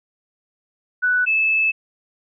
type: tone pair in turn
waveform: sine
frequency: 1485 / 2615 Hz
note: F#6 / E7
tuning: +6 / -15 cents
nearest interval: minor seventh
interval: 979 cents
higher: second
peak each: -15 dBFS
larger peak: neither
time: 1.02-1.26 / 1.26-1.72 s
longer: second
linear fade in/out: 20 ms
effects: none